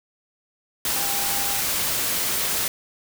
sine tone in noise, 799 Hz, G5, 33 cents sharp, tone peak -33 dBFS, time 0.96-1.6 s, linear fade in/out 2 ms, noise white, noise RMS -24 dBFS, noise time 0.85-2.68 s, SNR -12 dB, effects none

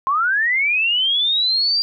sine linear sweep, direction up, 1039 to 4774 Hz, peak -15 dBFS, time 0.07-1.82 s, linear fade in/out 0 ms, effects none

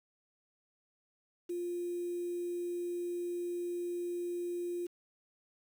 sine tone with quantisation, 350 Hz, F4, 4 cents sharp, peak -34 dBFS, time 1.49-4.87 s, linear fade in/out 10 ms, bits 9, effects none

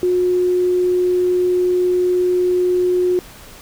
sine tone, 361.1 Hz, F#4, 42 cents flat, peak -13 dBFS, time 0.03-3.19 s, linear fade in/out 0 ms, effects pink hiss -40 dBFS RMS until 3.61 s

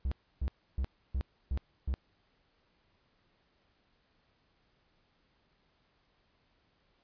triangle tone bursts, 65.41 Hz, C2, in tune, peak -27 dBFS, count 6, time 0.05-1.94 s, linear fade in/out 0 ms, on 65 ms, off 300 ms, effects pink hiss -72 dBFS RMS until 7.03 s + resampled to 11025 Hz

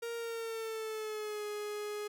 45% pulse tone with pitch glide, 466.2 to 417.7 Hz, A#4 to G#4, 0 to +10 cents, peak -37 dBFS, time 0.02-2.08 s, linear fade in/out 10 ms, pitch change -190 cents, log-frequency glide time 0.16-1.45 s, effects none

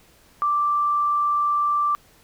sine tone, 1174 Hz, D6, 1 cent flat, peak -18 dBFS, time 0.42-1.95 s, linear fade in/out 0 ms, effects pink hiss -55 dBFS RMS until 2.23 s

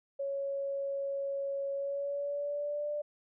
sine tone with pitch glide, 554.4 to 590.8 Hz, C#5 to D5, 0 to +10 cents, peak -32 dBFS, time 0.19-3.02 s, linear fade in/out 10 ms, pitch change +110 cents, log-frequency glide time 1.73-2.89 s, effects none

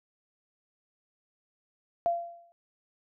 sine tone with exponential decay, 686 Hz, F5, 31 cents flat, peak -21 dBFS, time 2.06-2.52 s, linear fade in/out 0 ms, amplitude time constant 99 ms, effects none

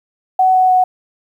sine tone with pitch steps, 749 / 743.8 / 738.7 Hz, F#5 / F#5 / F#5, +21 / +9 / -3 cents, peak -8 dBFS, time 0.39-0.84 s, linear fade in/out 5 ms, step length 150 ms, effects 8-bit

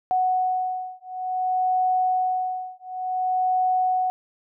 sine beating tone pair, 740 / 740.56 Hz, F#5 / F#5, 0 / +1 cents, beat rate 0.56 Hz, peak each -24 dBFS, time 0.11-4.1 s, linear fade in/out 0 ms, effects none

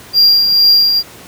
triangle tone with tremolo, 4775 Hz, D8, 28 cents sharp, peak -3 dBFS, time 0.13-1.03 s, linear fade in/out 50 ms, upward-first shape triangle, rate 2.2 Hz, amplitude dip 50%, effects pink hiss -36 dBFS RMS until 1.27 s + high-pass 80 Hz 12 dB/octave

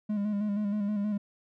triangle tone with vibrato, 206.5 Hz, G#3, 10 cents flat, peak -25 dBFS, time 0.09-1.18 s, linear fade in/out 10 ms, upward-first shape square, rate 6.3 Hz, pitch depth 39 cents each way, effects none

